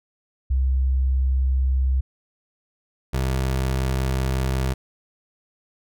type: tone pair in turn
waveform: sine / 25% pulse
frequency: 65.41 / 65.41 Hz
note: C2 / C2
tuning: 0 / 0 cents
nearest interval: unison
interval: 0 cents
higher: neither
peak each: -17 dBFS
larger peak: neither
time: 0.5-2.01 / 3.13-4.74 s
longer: second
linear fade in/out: 10 ms
effects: none